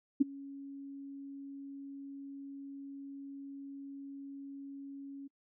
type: tone with ADSR envelope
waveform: sine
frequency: 277.2 Hz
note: C#4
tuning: in tune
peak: -19 dBFS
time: 0.2-5.28 s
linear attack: 14 ms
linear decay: 17 ms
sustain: -24 dB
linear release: 14 ms
effects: noise-tail reverb RT60 0.1 s tail -25 dB re dry